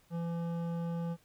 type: tone with hard clipping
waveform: sine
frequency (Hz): 169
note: E3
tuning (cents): +43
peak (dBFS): -35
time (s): 0.1-1.17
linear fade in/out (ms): 50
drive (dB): 12
effects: pink hiss -67 dBFS RMS until 1.24 s